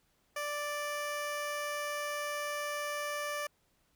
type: tone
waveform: 15% pulse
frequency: 587.3 Hz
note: D5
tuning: in tune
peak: -28 dBFS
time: 0.36-3.47 s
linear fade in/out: 5 ms
effects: pink hiss -73 dBFS RMS until 3.95 s